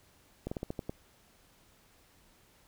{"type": "slowing click train", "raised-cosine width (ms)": 2, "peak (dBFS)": -22, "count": 7, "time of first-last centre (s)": [0.47, 0.895], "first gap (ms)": 45, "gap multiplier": 1.18, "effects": ["pink hiss -64 dBFS RMS until 2.67 s"]}